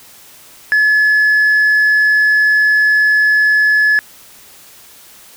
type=tone; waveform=sine; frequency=1711 Hz; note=A6; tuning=49 cents flat; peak=-6 dBFS; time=0.72-3.99 s; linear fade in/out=0 ms; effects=tanh soft clip ceiling -7 dBFS + white hiss -41 dBFS RMS until 5.36 s